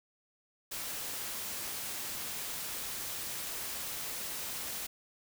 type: noise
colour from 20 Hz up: white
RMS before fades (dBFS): -39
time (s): 0.71-4.87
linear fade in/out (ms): 10
effects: none

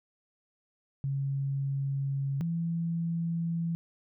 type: tone pair in turn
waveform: sine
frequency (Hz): 137.8 / 167.43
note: C#3 / E3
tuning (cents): -10 / +27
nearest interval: minor third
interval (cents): 337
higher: second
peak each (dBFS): -28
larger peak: neither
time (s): 1.04-2.41 / 2.41-3.75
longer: first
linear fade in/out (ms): 0
effects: none

